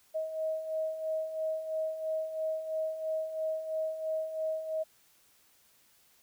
sine beating tone pair, 631 / 634 Hz, D#5 / D#5, +24 / +32 cents, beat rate 3 Hz, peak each -39 / -32 dBFS, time 0.14-4.84 s, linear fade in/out 20 ms, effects white hiss -65 dBFS RMS until 6.22 s

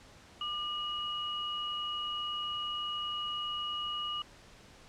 sine tone pair together, 1200 / 2903 Hz, D6 / F#7, +37 / -34 cents, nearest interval octave + minor third, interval 1529 cents, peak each -38 / -35 dBFS, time 0.41-4.22 s, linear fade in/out 2 ms, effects pink hiss -56 dBFS RMS until 4.88 s + low-pass 7000 Hz 12 dB/octave

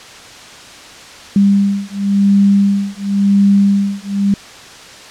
sine beating tone pair, 198.9 / 199.84 Hz, G3 / G3, +25 / +34 cents, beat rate 0.94 Hz, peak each -12 dBFS, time 1.36-4.34 s, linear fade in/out 2 ms, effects white hiss -35 dBFS RMS until 5.1 s + low-pass 6000 Hz 12 dB/octave

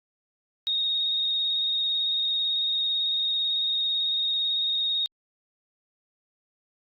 sine tone with vibrato, 3729 Hz, A#7, in tune, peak -23 dBFS, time 0.67-5.06 s, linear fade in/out 0 ms, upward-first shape square, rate 18 Hz, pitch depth 17 cents each way, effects Opus 48 kbps

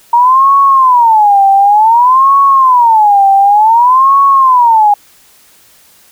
sine tone with vibrato, 932.3 Hz, A#5, in tune, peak -3 dBFS, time 0.13-4.94 s, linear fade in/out 5 ms, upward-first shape sine, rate 0.55 Hz, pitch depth 300 cents each way, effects white hiss -44 dBFS RMS until 6.11 s

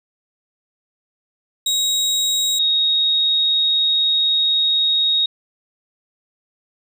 30% pulse / sine tone pair in turn, 3800 / 3756 Hz, A#7 / A#7, +33 / +12 cents, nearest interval unison, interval 21 cents, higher first, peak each -14 dBFS, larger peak neither, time 1.66-2.59 / 2.59-5.26 s, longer second, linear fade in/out 5 ms, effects none

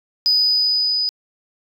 sine tone with level ramp, 4978 Hz, D#8, in tune, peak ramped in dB -11 to -17 dBFS, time 0.26-1.09 s, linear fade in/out 0 ms, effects tanh soft clip ceiling -9 dBFS

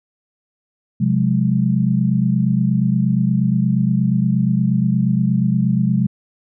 sine chord, F minor, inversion second, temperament equal with one note detuned, 130.81 / 179.21 / 207.7 Hz, C3 / F3 / Ab3, 0 / +45 / 0 cents, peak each -18 dBFS, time 1-6.07 s, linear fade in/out 10 ms, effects none

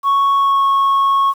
sine tone with pitch glide, 1108.7 to 1099.1 Hz, C#6 to C#6, 0 to -15 cents, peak -8 dBFS, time 0.03-1.34 s, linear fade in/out 50 ms, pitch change -15 cents, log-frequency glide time 0.35-0.64 s, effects tanh soft clip ceiling -10 dBFS + 7-bit

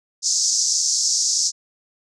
white band-pass noise, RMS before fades -20 dBFS, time 0.22-1.52 s, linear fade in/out 50 ms, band 5000 to 6900 Hz, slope 48 dB/octave, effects none

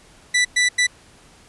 sawtooth tone bursts at uneven times, 1975.5 Hz, B6, in tune, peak -11 dBFS, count 3, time 0.34-0.45 / 0.56-0.69 / 0.78-0.87 s, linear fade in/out 10 ms, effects pink hiss -50 dBFS RMS until 1.48 s + resampled to 24000 Hz

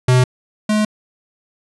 square tone pair in turn, 126.7 / 212.9 Hz, B2 / G#3, +45 / +43 cents, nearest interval major sixth, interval 898 cents, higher second, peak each -10 / -14 dBFS, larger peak first, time 0.08-0.24 / 0.69-0.85 s, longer neither, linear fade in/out 5 ms, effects resampled to 24000 Hz

